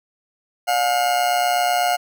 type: tone with amplitude modulation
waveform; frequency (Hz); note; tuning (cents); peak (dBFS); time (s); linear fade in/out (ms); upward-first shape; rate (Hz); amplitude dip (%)
40% pulse; 714; F5; +38; -13; 0.67-1.97; 20; sine; 128; 65
effects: none